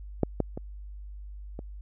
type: clicks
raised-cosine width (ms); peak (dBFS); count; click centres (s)
2; -9 / -11 / -21 / -24; 4; 0.233 / 0.403 / 0.575 / 1.591
effects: added 50 Hz sine -39 dBFS peak until 1.81 s